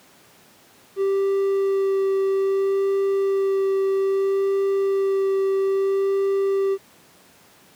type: tone with vibrato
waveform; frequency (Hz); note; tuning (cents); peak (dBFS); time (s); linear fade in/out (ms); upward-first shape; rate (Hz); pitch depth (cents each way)
triangle; 390.3; G4; -8; -16; 0.96-6.78; 50; sine; 0.61; 10
effects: pink hiss -52 dBFS RMS until 7.75 s + high-pass 150 Hz 12 dB/octave